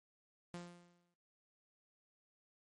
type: tone with exponential decay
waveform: sawtooth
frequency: 174.61 Hz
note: F3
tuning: in tune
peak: -39 dBFS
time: 0.54-1.14 s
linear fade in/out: 0 ms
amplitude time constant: 130 ms
effects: noise-tail reverb RT60 0.3 s tail -18 dB re dry + MP3 48 kbps